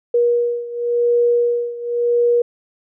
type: beating tone pair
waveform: sine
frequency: 477.4 / 478.32 Hz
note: A#4 / A#4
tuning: +41 / +45 cents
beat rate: 0.92 Hz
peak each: -16 / -19 dBFS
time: 0.14-2.42 s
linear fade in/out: 5 ms
effects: none